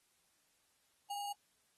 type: tone with sample-and-hold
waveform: sine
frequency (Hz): 810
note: G#5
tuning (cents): -43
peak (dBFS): -38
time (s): 1.1-1.33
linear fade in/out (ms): 10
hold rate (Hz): 3675
effects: white hiss -75 dBFS RMS until 1.77 s + AAC 32 kbps